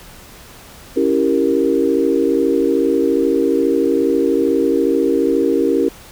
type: chord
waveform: sine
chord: C# diminished seventh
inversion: none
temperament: equal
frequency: 277.2 / 329.6 / 392 / 466.2 Hz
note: C#4 / E4 / G4 / Bb4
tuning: 0 / 0 / 0 / 0 cents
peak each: -18 dBFS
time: 0.96-5.89 s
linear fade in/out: 10 ms
effects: pink hiss -40 dBFS RMS until 6.11 s